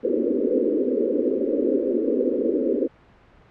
white band-pass noise, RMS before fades -22 dBFS, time 0.03-2.88 s, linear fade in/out 20 ms, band 230 to 530 Hz, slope 96 dB/octave, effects pink hiss -53 dBFS RMS until 3.5 s + low-pass 2000 Hz 12 dB/octave

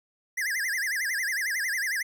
square tone with vibrato, 1831 Hz, A#6, 32 cents flat, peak -27 dBFS, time 0.37-2.03 s, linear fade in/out 10 ms, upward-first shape sine, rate 11 Hz, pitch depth 230 cents each way, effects none

